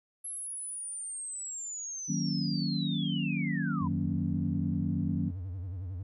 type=linear sweep; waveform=sine; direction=down; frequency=11175 to 939 Hz; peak=-36 dBFS; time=0.24-3.88 s; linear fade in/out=10 ms
type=chord; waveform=sine; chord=D# minor seventh; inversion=none; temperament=equal; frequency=155.56 / 185 / 233.1 / 277.2 Hz; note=D#3 / F#3 / A#3 / C#4; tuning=0 / 0 / 0 / 0 cents; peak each=-33 / -33 / -35 / -36 dBFS; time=2.08-5.31 s; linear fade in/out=20 ms
type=tone with vibrato; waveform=triangle; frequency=91.7 Hz; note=F#2; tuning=15 cents flat; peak=-33 dBFS; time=3.81-6.03 s; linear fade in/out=5 ms; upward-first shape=sine; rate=11 Hz; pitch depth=130 cents each way
effects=none